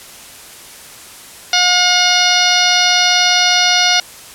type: harmonic tone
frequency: 719 Hz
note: F#5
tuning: 50 cents flat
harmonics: 1 / 2 / 3 / 4 / 5 / 6 / 7 / 8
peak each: -18 / -18 / -18 / -18 / -18 / -18 / -18 / -18 dBFS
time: 1.53-4 s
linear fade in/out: 2 ms
effects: white hiss -36 dBFS RMS until 4.34 s + low-pass 12000 Hz 12 dB/octave